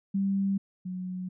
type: tone pair in turn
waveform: sine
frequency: 196 / 183.42 Hz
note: G3 / F#3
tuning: 0 / -15 cents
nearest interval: minor second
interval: 115 cents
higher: first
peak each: -24 / -32 dBFS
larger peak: first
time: 0.14-0.58 / 0.85-1.29 s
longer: neither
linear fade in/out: 10 ms
effects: none